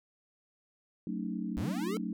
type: chord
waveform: sine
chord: D# half-diminished seventh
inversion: first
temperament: just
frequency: 186.68 / 224 / 280 / 311.1 Hz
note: F#3 / A3 / C#4 / D#4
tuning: +16 / +31 / +18 / 0 cents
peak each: -37 / -37 / -41 / -41 dBFS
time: 1.07-2.13 s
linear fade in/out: 2 ms
type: linear sweep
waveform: square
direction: up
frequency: 53 to 453.2 Hz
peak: -35 dBFS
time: 1.57-1.97 s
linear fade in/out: 0 ms
effects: none